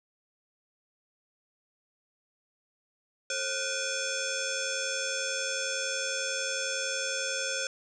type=tone with frequency modulation; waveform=sine; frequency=2407 Hz; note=D7; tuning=42 cents sharp; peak=-29 dBFS; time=3.3-7.67 s; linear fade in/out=2 ms; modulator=981 Hz; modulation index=4.8; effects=none